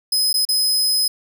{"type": "tone with dropouts", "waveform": "sawtooth", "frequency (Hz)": 5060, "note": "D#8", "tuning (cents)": 28, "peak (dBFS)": -13, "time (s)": [0.12, 1.08], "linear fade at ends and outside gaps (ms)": 5, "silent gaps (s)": [[0.33, 0.34], [0.452, 0.488]], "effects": []}